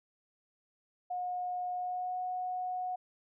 sine tone with pitch glide, 722 to 732.1 Hz, F#5 to F#5, -43 to -19 cents, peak -33 dBFS, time 1.1-2.96 s, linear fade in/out 10 ms, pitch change +24 cents, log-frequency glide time 1.73-2.18 s, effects none

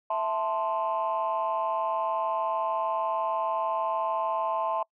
sine chord, A minor, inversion second, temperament equal, 659.3 / 880 / 1046.5 Hz, E5 / A5 / C6, 0 / 0 / 0 cents, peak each -29 dBFS, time 0.1-4.83 s, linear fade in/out 5 ms, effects noise-tail reverb RT60 0.1 s tail -26 dB re dry + tanh soft clip ceiling -19 dBFS

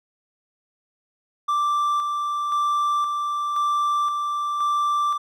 triangle tone with tremolo, 1174.7 Hz, D6, in tune, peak -17 dBFS, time 1.48-5.18 s, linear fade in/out 10 ms, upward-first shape square, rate 0.96 Hz, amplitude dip 35%, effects none

